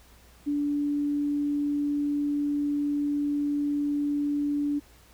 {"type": "tone", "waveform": "sine", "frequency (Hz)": 289.9, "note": "D4", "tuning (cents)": -22, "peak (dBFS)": -24, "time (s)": [0.46, 4.8], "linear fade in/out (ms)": 20, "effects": ["added 60 Hz sine -56 dBFS peak until 5.13 s", "pink hiss -57 dBFS RMS until 5.13 s"]}